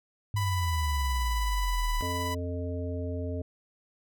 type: exponential sweep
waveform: sine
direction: down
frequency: 104.4 to 36.71 Hz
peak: -26 dBFS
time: 0.34-2.01 s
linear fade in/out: 0 ms
type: tone with tremolo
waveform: sawtooth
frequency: 993 Hz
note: B5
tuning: 9 cents sharp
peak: -27 dBFS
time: 0.36-2.35 s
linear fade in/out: 10 ms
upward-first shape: sine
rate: 19 Hz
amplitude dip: 25%
type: harmonic tone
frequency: 87.9 Hz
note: F2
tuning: 12 cents sharp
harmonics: 1 / 3 / 5 / 7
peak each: -32 / -37 / -39 / -40 dBFS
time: 2.02-3.42 s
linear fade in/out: 5 ms
effects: none